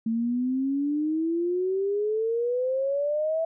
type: exponential sweep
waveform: sine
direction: up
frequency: 222.9 to 659.3 Hz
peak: -23 dBFS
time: 0.06-3.45 s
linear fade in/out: 5 ms
effects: none